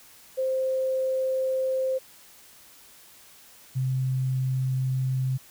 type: tone pair in turn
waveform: sine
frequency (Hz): 523.3 / 130.46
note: C5 / C3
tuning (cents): 0 / -5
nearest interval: 2 octaves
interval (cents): 2405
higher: first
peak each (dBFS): -23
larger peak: neither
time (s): 0.37-1.99 / 3.75-5.38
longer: second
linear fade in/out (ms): 20
effects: white hiss -52 dBFS RMS until 5.5 s